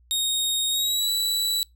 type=tone with pitch glide; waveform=sawtooth; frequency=3729 to 3942 Hz; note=A#7 to B7; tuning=0 to -4 cents; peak=-19 dBFS; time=0.11-1.63 s; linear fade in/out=0 ms; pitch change=+96 cents; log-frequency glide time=0.7-1.09 s; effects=noise-tail reverb RT60 0.2 s tail -26 dB re dry + added 60 Hz sine -54 dBFS peak until 1.75 s